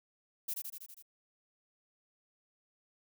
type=noise with echo; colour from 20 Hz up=violet; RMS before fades=-36 dBFS; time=0.48-0.54 s; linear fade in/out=10 ms; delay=81 ms; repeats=6; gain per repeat=-3 dB; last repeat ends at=1.026 s; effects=none